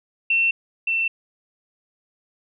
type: tone pair in turn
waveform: sine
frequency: 2700 / 2687 Hz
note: E7 / E7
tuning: +41 / +33 cents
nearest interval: unison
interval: 8 cents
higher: first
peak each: -16 / -19 dBFS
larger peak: first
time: 0.3-0.51 / 0.87-1.08 s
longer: neither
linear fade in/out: 5 ms
effects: none